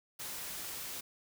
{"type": "noise", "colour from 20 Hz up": "white", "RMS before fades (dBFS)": -42, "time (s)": [0.19, 1.01], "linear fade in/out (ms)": 10, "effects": []}